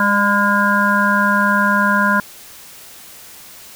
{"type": "harmonic tone with a mistuned harmonic", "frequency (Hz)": 203.3, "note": "G#3", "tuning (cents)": -37, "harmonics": [1, 3, 5, 7, 8], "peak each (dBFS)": [-18, -24, -17, -17, -19], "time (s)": [0, 2.2], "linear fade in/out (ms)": 2, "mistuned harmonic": 3, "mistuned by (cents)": -19, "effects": ["white hiss -39 dBFS RMS until 3.75 s"]}